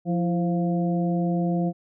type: harmonic tone with a mistuned harmonic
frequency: 174.61 Hz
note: F3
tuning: in tune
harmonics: 1 / 2 / 3 / 4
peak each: -22 / -29 / -33 / -32 dBFS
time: 0.05-1.73 s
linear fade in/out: 50 ms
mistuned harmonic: 2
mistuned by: -68 cents
effects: none